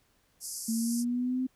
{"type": "band-pass noise", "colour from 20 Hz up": "white", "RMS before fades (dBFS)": -39, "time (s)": [0.4, 1.05], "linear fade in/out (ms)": 50, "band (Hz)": [4800, 12000], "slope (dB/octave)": 96}
{"type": "linear sweep", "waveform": "sine", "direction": "up", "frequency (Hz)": [223, 259.6], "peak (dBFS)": -27, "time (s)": [0.68, 1.47], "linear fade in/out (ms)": 10}
{"effects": ["pink hiss -69 dBFS RMS until 1.55 s"]}